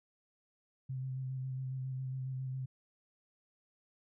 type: tone with vibrato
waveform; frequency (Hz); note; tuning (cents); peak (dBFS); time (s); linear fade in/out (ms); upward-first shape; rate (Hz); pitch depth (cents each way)
sine; 130.81; C3; 0; -36; 0.89-2.66; 10; square; 7.3; 17
effects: none